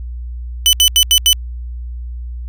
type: tone bursts at uneven times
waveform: sawtooth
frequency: 3000 Hz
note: F#7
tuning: 23 cents sharp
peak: -4 dBFS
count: 5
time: 0.66-0.73 / 0.8-0.88 / 0.96-1.03 / 1.11-1.18 / 1.26-1.33 s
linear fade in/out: 0 ms
effects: added 60 Hz sine -23 dBFS peak until 2.48 s